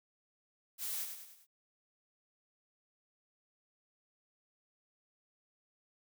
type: noise with echo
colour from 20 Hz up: blue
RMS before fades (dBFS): -39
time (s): 0.78-1.07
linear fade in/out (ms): 50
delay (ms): 100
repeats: 4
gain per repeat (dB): -6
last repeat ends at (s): 1.47
effects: none